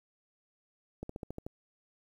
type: slowing click train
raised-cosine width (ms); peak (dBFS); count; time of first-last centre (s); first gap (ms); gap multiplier
2; -26; 7; 1.03-1.465; 64; 1.05
effects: 10-bit